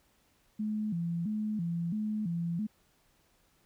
sine tone with vibrato, 190.3 Hz, F#3, 49 cents sharp, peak -30 dBFS, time 0.59-2.67 s, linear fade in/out 10 ms, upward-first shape square, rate 1.5 Hz, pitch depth 200 cents each way, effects pink hiss -69 dBFS RMS until 3.65 s

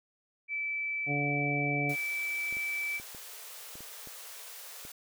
sine tone, 2315 Hz, D7, 25 cents flat, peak -31 dBFS, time 0.48-3.01 s, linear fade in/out 50 ms
harmonic tone, 144.2 Hz, D3, 31 cents flat, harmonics 1 / 2 / 3 / 4 / 5, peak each -33 / -35 / -39 / -41 / -37 dBFS, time 1.06-1.96 s, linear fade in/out 50 ms
white high-pass noise, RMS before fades -46 dBFS, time 1.89-4.92 s, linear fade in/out 5 ms, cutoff 410 Hz, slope 96 dB/octave
clicks, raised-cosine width 2 ms, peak -36 dBFS, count 8, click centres 2.526 / 2.569 / 2.999 / 3.148 / 3.755 / 3.806 / 4.073 / 4.851 s
effects none

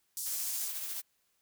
white band-pass noise, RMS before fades -38 dBFS, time 0.17-0.68 s, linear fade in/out 0 ms, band 5200 to 15000 Hz, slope 24 dB/octave
blue noise with tremolo, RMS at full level -37 dBFS, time 0.25-1.02 s, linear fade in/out 20 ms, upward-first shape sine, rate 14 Hz, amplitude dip 35%
effects white hiss -75 dBFS RMS until 1.41 s

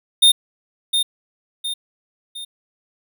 square tone with echo, 3644 Hz, A#7, 40 cents flat, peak -9 dBFS, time 0.22-0.32 s, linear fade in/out 10 ms, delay 710 ms, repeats 3, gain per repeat -7 dB, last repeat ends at 2.45 s, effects none

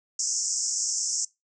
white band-pass noise, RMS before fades -28 dBFS, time 0.19-1.25 s, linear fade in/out 5 ms, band 5300 to 7800 Hz, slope 96 dB/octave, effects noise-tail reverb RT60 0.2 s tail -22 dB re dry

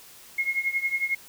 sine tone with tremolo, 2158 Hz, C#7, 47 cents flat, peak -20 dBFS, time 0.38-1.15 s, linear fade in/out 5 ms, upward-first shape triangle, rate 11 Hz, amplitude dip 90%, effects white hiss -49 dBFS RMS until 1.28 s

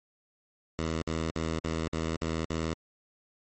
10% pulse tone bursts, 80.8 Hz, E2, 34 cents flat, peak -21 dBFS, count 7, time 0.79-2.736 s, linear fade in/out 0 ms, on 230 ms, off 56 ms, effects MP3 32 kbps

